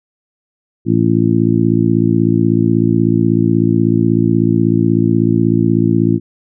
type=harmonic tone; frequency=56.3 Hz; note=A1; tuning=40 cents sharp; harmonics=2 / 3 / 4 / 5 / 6; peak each=-16 / -16 / -16 / -16 / -16 dBFS; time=0.85-6.2 s; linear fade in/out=50 ms; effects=none